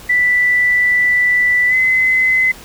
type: tone with pitch glide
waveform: sine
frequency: 1975.5 to 2038 Hz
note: B6 to C7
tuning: 0 to -46 cents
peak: -10 dBFS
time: 0.09-2.52 s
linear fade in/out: 10 ms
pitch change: +54 cents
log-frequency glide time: 1.68-1.75 s
effects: pink hiss -37 dBFS RMS until 2.64 s

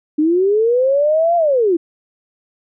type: linear two-way sweep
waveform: sine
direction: up then down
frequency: 295 to 698.5 to 318.7 Hz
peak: -11 dBFS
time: 0.18-1.77 s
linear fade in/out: 10 ms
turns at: 1.36 s
effects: none

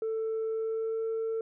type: tone with pitch glide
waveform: sine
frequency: 444 to 448.4 Hz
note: A4 to A4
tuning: +16 to +33 cents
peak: -27 dBFS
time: 0.02-1.41 s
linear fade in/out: 2 ms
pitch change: +17 cents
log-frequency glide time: 0.48-1.06 s
effects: tanh soft clip ceiling -27 dBFS

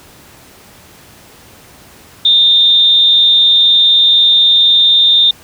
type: tone with amplitude modulation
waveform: sine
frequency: 3621 Hz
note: A7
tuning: 49 cents sharp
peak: -3 dBFS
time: 2.25-5.31 s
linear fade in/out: 5 ms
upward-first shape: sine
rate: 261 Hz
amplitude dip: 50%
effects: pink hiss -40 dBFS RMS until 5.43 s + high-pass 60 Hz 12 dB/octave

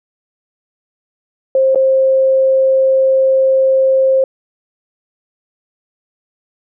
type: tone with dropouts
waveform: sine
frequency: 530 Hz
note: C5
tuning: 22 cents sharp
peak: -8 dBFS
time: 1.55-4.24 s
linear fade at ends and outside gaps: 2 ms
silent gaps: 1.748-1.757 s
effects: none

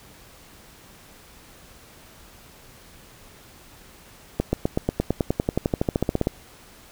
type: accelerating click train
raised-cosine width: 2 ms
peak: -7 dBFS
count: 22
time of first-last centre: 4.4-6.271 s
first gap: 130 ms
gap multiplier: 0.96
effects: pink hiss -49 dBFS RMS until 6.91 s

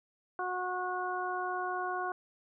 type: harmonic tone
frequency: 364.8 Hz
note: F#4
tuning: 24 cents flat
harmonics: 1 / 2 / 3 / 4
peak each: -39 / -36 / -37 / -39 dBFS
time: 0.39-2.12 s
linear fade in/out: 2 ms
effects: none

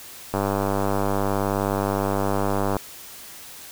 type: click train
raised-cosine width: 1 ms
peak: -9 dBFS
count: 242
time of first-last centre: 0.34-2.767 s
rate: 99.3 Hz
effects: white hiss -41 dBFS RMS until 3.71 s

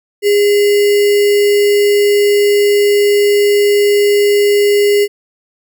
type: tone with sample-and-hold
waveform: sine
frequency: 409.4 Hz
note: G#4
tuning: 25 cents flat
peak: -7 dBFS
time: 0.22-5.08 s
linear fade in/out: 50 ms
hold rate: 2450 Hz
effects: none

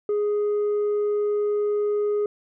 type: tone with tanh clipping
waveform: sine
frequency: 415.3 Hz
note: G#4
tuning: in tune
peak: -21 dBFS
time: 0.09-2.26 s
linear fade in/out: 2 ms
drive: 2 dB
effects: none

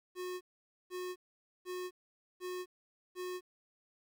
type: tone bursts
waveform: square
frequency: 363.5 Hz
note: F#4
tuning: 31 cents flat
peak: -39 dBFS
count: 5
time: 0.15-3.41 s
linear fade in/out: 50 ms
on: 260 ms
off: 490 ms
effects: 12-bit

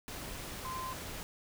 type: tone in noise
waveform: sine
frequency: 1036 Hz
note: C6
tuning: 17 cents flat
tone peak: -38 dBFS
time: 0.65-0.93 s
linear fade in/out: 0 ms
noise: pink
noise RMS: -43 dBFS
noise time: 0.08-1.23 s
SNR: +2 dB
effects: none

